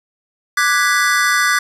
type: chord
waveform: square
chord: G# half-diminished seventh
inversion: second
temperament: equal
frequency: 1174.7 / 1480 / 1661.2 / 1975.5 Hz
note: D6 / F#6 / G#6 / B6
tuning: 0 / 0 / 0 / 0 cents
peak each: -19 dBFS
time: 0.57-1.59 s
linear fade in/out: 5 ms
effects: low-pass 12000 Hz 12 dB/octave + 8-bit